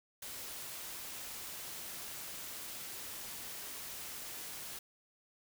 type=noise; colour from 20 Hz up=white; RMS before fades=-45 dBFS; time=0.22-4.79 s; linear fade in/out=5 ms; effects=none